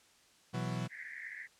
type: chord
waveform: 40% pulse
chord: B suspended fourth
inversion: none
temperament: equal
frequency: 123.47 / 164.81 / 185 Hz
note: B2 / E3 / F#3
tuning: 0 / 0 / 0 cents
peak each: -37 / -39 / -39 dBFS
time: 0.53-0.88 s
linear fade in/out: 20 ms
type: band-pass noise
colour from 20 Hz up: white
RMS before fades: -46 dBFS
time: 0.89-1.48 s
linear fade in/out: 50 ms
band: 1700 to 2100 Hz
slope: 96 dB/octave
effects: white hiss -65 dBFS RMS until 1.59 s + low-pass 8000 Hz 12 dB/octave